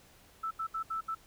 sine tone bursts at uneven times, 1318.5 Hz, E6, in tune, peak -32 dBFS, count 5, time 0.43-0.51 / 0.59-0.67 / 0.74-0.83 / 0.9-1.01 / 1.08-1.15 s, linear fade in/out 10 ms, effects pink hiss -60 dBFS RMS until 1.26 s

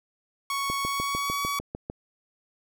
sawtooth tone with pitch glide, 1111 to 1132.4 Hz, C#6 to C#6, +4 to +37 cents, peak -23 dBFS, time 0.5-1.59 s, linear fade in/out 2 ms, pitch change +33 cents, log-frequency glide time 0.82-1.43 s
click train, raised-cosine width 2 ms, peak -19 dBFS, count 9, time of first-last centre 0.7-1.899 s, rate 6.67 Hz
effects none

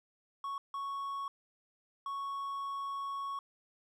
triangle tone bursts at uneven times, 1108.7 Hz, C#6, in tune, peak -34 dBFS, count 3, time 0.44-0.58 / 0.74-1.28 / 2.06-3.39 s, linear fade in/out 2 ms, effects none

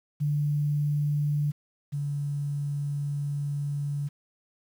sine tone pair in turn, 146.83 / 143.73 Hz, D3 / D3, 0 / -37 cents, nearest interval unison, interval 37 cents, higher first, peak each -23 / -27 dBFS, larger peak first, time 0.2-1.52 / 1.92-4.09 s, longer second, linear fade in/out 20 ms, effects 9-bit

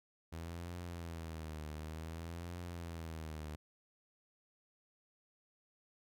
sawtooth tone with vibrato, 81.8 Hz, E2, 13 cents flat, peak -39 dBFS, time 0.32-3.56 s, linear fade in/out 10 ms, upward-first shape triangle, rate 0.55 Hz, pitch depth 130 cents each way, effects none

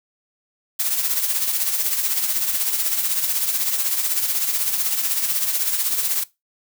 blue noise with tremolo, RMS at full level -19 dBFS, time 0.79-6.24 s, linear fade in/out 10 ms, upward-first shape triangle, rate 16 Hz, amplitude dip 60%, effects noise-tail reverb RT60 0.2 s tail -19 dB re dry

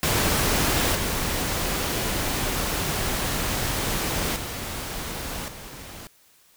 pink noise with level steps, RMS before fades -22 / -26 / -32 / -40 dBFS, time 0.03-6.07 s, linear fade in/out 0 ms, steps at 0.95 / 4.36 / 5.48 s, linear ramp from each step 2 ms, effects white hiss -58 dBFS RMS until 6.56 s

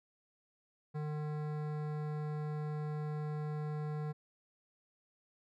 sine tone with hard clipping, 151 Hz, D3, 48 cents sharp, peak -38 dBFS, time 0.94-4.13 s, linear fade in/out 20 ms, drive 16 dB, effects none

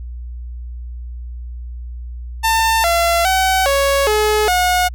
sawtooth tone with pitch steps, 897 / 681 / 758 / 555 / 425.6 / 724 Hz, A5 / F5 / F#5 / C#5 / G#4 / F#5, +33 / -44 / +42 / +2 / +42 / -38 cents, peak -9 dBFS, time 2.43-4.89 s, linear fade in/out 20 ms, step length 410 ms, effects added 60 Hz sine -26 dBFS peak until 4.94 s

